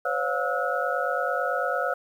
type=tone cluster; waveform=sine; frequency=514 / 563 / 709 / 1303 / 1450 Hz; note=C5 / C#5 / F5 / E6 / F#6; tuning=-31 / +27 / +26 / -20 / -35 cents; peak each=-30 dBFS; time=0.05-1.94 s; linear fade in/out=5 ms; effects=9-bit